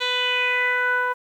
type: tone with low-pass filter sweep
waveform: 10% pulse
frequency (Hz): 497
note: B4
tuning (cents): +11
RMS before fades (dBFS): -22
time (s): 0-1.14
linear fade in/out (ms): 20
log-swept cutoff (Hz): 4000 to 1200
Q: 4.1
effects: 9-bit